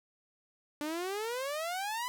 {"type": "exponential sweep", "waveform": "sawtooth", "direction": "up", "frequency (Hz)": [290.5, 1015], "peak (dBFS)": -30, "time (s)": [0.81, 2.08], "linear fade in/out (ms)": 0, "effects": []}